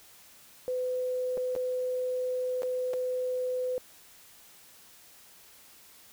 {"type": "tone with dropouts", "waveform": "sine", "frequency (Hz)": 505, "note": "B4", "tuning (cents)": 39, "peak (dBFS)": -28, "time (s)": [0.68, 3.78], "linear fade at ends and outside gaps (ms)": 0, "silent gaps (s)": [[1.372, 1.377], [1.552, 1.562], [2.621, 2.632], [2.934, 2.938]], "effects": ["white hiss -55 dBFS RMS until 6.12 s"]}